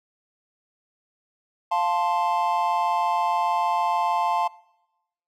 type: chord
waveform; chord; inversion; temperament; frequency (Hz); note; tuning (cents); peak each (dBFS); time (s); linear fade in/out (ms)
triangle; F major; none; equal; 698.5 / 880 / 1046.5; F5 / A5 / C6; 0 / 0 / 0; -24 / -21 / -24; 1.71-4.48; 10
effects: noise-tail reverb RT60 0.9 s tail -22 dB re dry